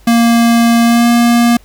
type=tone with pitch glide; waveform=square; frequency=233.1 to 236.6 Hz; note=A#3 to A#3; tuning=0 to +26 cents; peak=-7 dBFS; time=0.07-1.57 s; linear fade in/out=5 ms; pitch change=+26 cents; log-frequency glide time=0.83-1.08 s; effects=added 50 Hz sine -41 dBFS peak until 1.64 s + pink hiss -48 dBFS RMS until 1.64 s